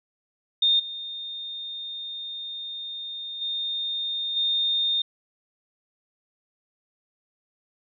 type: tone with level steps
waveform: sine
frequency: 3650 Hz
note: A#7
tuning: 37 cents flat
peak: -17 / -32 / -26 / -21 dBFS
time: 0.62-5.02 s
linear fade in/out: 5 ms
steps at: 0.79 / 3.41 / 4.36 s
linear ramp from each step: 10 ms
effects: none